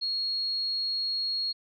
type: tone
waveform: sine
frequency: 4300 Hz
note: C8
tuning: 47 cents sharp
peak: -27 dBFS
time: 0.01-1.53 s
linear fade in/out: 20 ms
effects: none